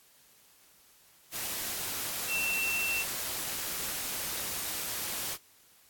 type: tone in noise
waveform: sine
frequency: 2696 Hz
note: E7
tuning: 38 cents sharp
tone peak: -29 dBFS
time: 2.27-3.05 s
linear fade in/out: 50 ms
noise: white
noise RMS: -35 dBFS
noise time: 1.31-5.38 s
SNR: +3 dB
effects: white hiss -61 dBFS RMS until 5.89 s + AAC 64 kbps